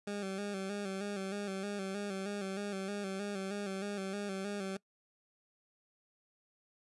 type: tone with vibrato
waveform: 20% pulse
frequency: 197.9 Hz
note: G3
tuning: 17 cents sharp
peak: -32 dBFS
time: 0.07-4.77 s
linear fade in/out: 5 ms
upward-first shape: square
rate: 3.2 Hz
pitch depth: 52 cents each way
effects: noise-tail reverb RT60 0.1 s tail -23 dB re dry + resampled to 24000 Hz